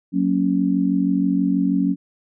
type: chord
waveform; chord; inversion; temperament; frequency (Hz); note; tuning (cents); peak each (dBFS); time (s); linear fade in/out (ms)
sine; F# major; none; just; 185 / 231.2 / 277.5; F#3 / A#3 / C#4; 0 / -14 / +2; -20 / -24 / -19; 0.12-1.96; 50
effects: none